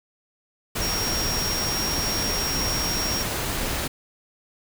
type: tone in noise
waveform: sine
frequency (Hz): 5588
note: F8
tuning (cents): 0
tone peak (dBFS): -26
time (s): 0.81-3.23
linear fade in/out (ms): 10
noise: pink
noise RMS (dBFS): -27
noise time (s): 0.75-3.88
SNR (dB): -2
effects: none